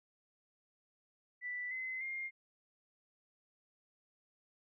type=tone with pitch steps; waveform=sine; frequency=1975.5 / 2046 / 2120 Hz; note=B6 / C7 / C7; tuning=0 / -39 / +22 cents; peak=-38 dBFS; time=1.41-2.31 s; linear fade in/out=50 ms; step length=300 ms; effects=none